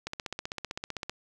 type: click train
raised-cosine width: 0.2 ms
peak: -17 dBFS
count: 17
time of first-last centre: 0.07-1.096 s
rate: 15.6 Hz
effects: none